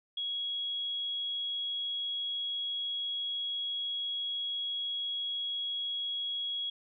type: tone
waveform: sine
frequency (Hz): 3322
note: G#7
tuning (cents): 0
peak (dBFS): -32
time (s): 0.17-6.7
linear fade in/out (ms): 5
effects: none